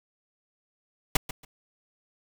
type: noise with echo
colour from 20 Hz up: pink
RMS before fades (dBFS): -20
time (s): 1.15-1.17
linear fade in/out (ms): 5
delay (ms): 140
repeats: 2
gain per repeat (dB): -14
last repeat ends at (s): 1.45
effects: none